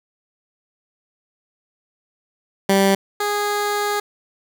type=tone pair in turn; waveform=15% pulse; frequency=195.4 / 412.9 Hz; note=G3 / G#4; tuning=-5 / -10 cents; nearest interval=octave + minor second; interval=1295 cents; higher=second; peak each=-7 / -13 dBFS; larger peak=first; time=2.69-2.95 / 3.2-4 s; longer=second; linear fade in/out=5 ms; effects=none